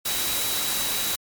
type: tone in noise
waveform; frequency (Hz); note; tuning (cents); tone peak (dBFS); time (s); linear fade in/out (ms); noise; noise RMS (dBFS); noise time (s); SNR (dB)
sine; 3895; B7; -25; -31; 0.05-1.16; 10; white; -26; 0.05-1.16; -8
effects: MP3 96 kbps